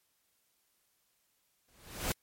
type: noise with exponential growth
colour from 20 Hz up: pink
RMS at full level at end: -30 dBFS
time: 1.68-2.12 s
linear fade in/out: 2 ms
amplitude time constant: 94 ms
effects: white hiss -75 dBFS RMS until 2.22 s + MP3 64 kbps